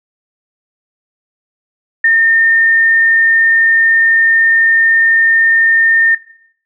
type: tone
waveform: sine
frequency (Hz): 1818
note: A#6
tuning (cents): -44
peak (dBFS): -6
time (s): 2.04-6.15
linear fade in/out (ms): 5
effects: noise-tail reverb RT60 0.7 s tail -18 dB re dry